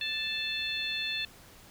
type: harmonic tone with a mistuned harmonic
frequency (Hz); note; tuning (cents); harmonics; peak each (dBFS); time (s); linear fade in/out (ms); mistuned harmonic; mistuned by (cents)
880; A5; 0; 2 / 3 / 4 / 5; -39 / -35 / -34 / -39; 0.01-1.25; 2; 5; -47
effects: pink hiss -54 dBFS RMS until 1.7 s